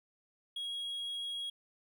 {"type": "tone", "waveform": "triangle", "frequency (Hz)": 3302, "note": "G#7", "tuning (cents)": -11, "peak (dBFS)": -35, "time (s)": [0.56, 1.5], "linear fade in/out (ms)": 5, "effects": []}